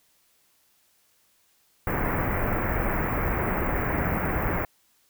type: band-stop noise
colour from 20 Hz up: pink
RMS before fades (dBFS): -26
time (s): 1.87-4.65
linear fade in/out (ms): 2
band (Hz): 2200 to 16000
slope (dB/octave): 48
effects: white hiss -65 dBFS RMS until 5.09 s